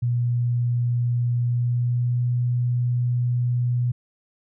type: tone with pitch glide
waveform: sine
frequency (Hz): 120.8 to 122.34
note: B2 to B2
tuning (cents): -38 to -16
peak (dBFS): -19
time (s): 0.02-3.92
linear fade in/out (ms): 10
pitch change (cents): +22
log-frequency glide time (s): 1.43-2.25
effects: none